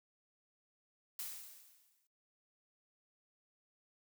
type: noise with exponential decay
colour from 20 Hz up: blue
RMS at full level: -41 dBFS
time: 1.19-2.07 s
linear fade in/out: 2 ms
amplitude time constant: 190 ms
effects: noise-tail reverb RT60 0.1 s tail -17 dB re dry